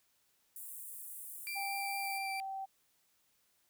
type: high-pass noise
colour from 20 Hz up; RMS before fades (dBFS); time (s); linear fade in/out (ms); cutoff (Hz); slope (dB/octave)
pink; -47; 0.56-2.18; 0; 8600; 48
type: tone with vibrato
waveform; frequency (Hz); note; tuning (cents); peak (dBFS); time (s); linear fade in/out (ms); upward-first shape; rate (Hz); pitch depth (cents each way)
35% pulse; 2349; D7; 0; -37; 1.47-2.4; 0; sine; 4.4; 9
type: tone with pitch glide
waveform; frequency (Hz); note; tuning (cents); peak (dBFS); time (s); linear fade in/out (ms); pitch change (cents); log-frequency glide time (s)
sine; 792 to 774.4; G5 to G5; +18 to -21; -38; 1.55-2.66; 20; -39; 1.97-2.31
effects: white hiss -74 dBFS RMS until 3.69 s